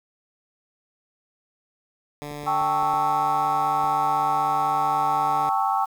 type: tone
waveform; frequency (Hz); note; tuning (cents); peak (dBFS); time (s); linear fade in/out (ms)
10% pulse; 146.83; D3; 0; -25; 2.22-5.49; 0
type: clicks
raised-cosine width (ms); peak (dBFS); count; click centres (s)
2; -29; 6; 2.313 / 2.436 / 2.614 / 2.829 / 2.939 / 3.842
type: chord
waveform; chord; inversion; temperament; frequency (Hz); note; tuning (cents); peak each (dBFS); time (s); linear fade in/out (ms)
sine; A dominant seventh; third; equal with one note detuned; 784 / 880 / 1108.7 / 1313.2; G5 / A5 / C#6 / E6; 0 / 0 / 0 / -7; -23 / -26 / -26 / -28; 2.46-5.86; 20
effects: 8-bit